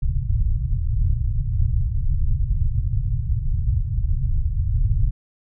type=low-pass noise; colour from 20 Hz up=pink; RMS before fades=-20 dBFS; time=0.02-5.11 s; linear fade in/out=10 ms; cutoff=130 Hz; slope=48 dB/octave; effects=none